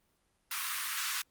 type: high-pass noise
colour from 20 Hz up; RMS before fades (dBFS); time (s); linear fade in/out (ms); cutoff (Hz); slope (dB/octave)
pink; -35; 0.51-1.22; 5; 1100; 48
effects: pink hiss -74 dBFS RMS until 1.3 s + Opus 32 kbps